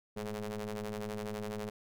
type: ring-modulated tone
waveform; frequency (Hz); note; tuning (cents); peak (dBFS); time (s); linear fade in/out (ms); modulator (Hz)
sawtooth; 107; A2; -48; -30; 0.16-1.7; 10; 315
effects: none